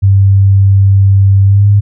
sine tone with pitch glide, 98 to 101.87 Hz, G2 to G#2, 0 to -33 cents, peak -3 dBFS, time 0.02-1.81 s, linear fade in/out 20 ms, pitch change +67 cents, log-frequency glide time 1.45-1.67 s, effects none

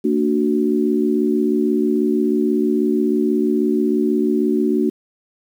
sine chord, Bb augmented, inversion none, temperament equal with one note detuned, 227.5 / 293.7 / 370 Hz, Bb3 / D4 / F#4, -42 / 0 / 0 cents, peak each -19 dBFS, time 0.04-4.9 s, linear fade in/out 10 ms, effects 8-bit

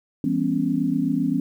sine chord, C# half-diminished seventh, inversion first, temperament just, 166.31 / 199.57 / 249.5 / 277.2 Hz, E3 / G3 / B3 / C#4, +16 / +31 / +18 / 0 cents, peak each -27 / -28 / -24 / -23 dBFS, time 0.24-1.4 s, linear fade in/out 2 ms, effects 9-bit

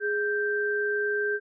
sine tone pair together, 415.3 / 1568 Hz, G#4 / G6, 0 / 0 cents, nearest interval octave + major seventh, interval 2300 cents, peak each -27 dBFS, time 0-1.4 s, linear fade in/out 50 ms, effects none

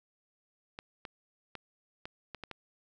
clicks, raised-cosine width 0.3 ms, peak -25 dBFS, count 7, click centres 0.789 / 1.052 / 1.553 / 2.055 / 2.347 / 2.437 / 2.513 s, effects none

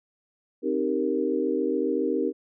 sine chord, C minor seventh, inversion none, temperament equal with one note detuned, 263.9 / 311.1 / 392 / 466.2 Hz, C4 / Eb4 / G4 / Bb4, +15 / 0 / 0 / 0 cents, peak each -29 / -28 / -28 / -28 dBFS, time 0.62-2.33 s, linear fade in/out 50 ms, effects none

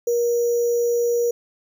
sine tone with sample-and-hold, 474.9 Hz, A#4, 32 cents sharp, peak -17 dBFS, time 0.07-1.31 s, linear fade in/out 5 ms, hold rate 6300 Hz, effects none

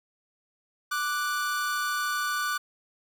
45% pulse tone pair together, 1177.4 / 1480 Hz, D6 / F#6, +4 / 0 cents, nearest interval major third, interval 396 cents, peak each -30 / -29 dBFS, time 0.91-2.58 s, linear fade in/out 10 ms, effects none

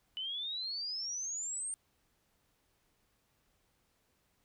sine exponential sweep, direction up, 2975 to 8870 Hz, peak -36 dBFS, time 0.17-1.74 s, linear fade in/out 0 ms, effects pink hiss -75 dBFS RMS until 4.44 s

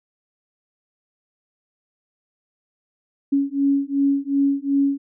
sine beating tone pair, 277.2 / 279.9 Hz, C#4 / C#4, 0 / +17 cents, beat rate 2.7 Hz, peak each -20 dBFS, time 3.32-4.98 s, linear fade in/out 10 ms, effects none

